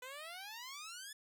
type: exponential sweep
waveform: 10% pulse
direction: up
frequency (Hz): 493.9 to 1751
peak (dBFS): -38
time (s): 0.02-1.13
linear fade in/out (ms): 5
effects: none